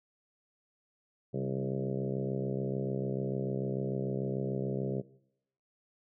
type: harmonic tone with a mistuned harmonic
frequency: 66.8 Hz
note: C2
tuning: 36 cents sharp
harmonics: 2 / 3 / 4 / 5 / 6 / 7 / 8 / 9 / 10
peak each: -35 / -38 / -44 / -42 / -38 / -42 / -43 / -46 / -51 dBFS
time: 1.33-5.02 s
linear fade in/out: 20 ms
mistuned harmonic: 3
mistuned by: -43 cents
effects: noise-tail reverb RT60 0.8 s tail -21 dB re dry